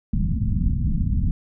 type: low-pass noise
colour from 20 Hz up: pink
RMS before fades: -21 dBFS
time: 0.13-1.31 s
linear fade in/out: 2 ms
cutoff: 230 Hz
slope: 48 dB/octave
effects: none